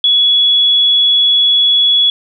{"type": "tone", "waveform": "sine", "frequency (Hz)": 3380, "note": "G#7", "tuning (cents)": 30, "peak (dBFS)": -7, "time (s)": [0.04, 2.1], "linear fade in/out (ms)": 2, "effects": []}